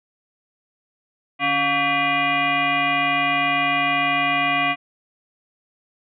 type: tone with frequency modulation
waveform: sine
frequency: 1568 Hz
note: G6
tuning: in tune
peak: -17 dBFS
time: 1.39-4.76 s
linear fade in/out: 50 ms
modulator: 429 Hz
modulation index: 2.7
effects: none